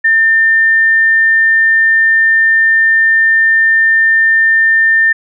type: tone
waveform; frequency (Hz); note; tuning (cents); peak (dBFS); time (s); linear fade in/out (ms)
sine; 1800; A6; +39; -6; 0.04-5.13; 10
effects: none